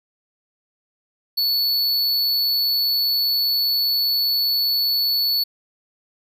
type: tone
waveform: square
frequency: 4435 Hz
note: C#8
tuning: in tune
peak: -18 dBFS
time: 1.37-5.44 s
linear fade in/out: 10 ms
effects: none